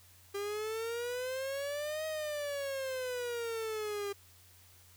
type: exponential two-way sweep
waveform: 45% pulse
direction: up then down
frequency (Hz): 398.4 to 632 to 398.4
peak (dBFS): -35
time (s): 0.34-4.13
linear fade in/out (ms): 10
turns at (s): 2.06
effects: added 90 Hz sine -62 dBFS peak until 4.96 s + white hiss -61 dBFS RMS until 4.96 s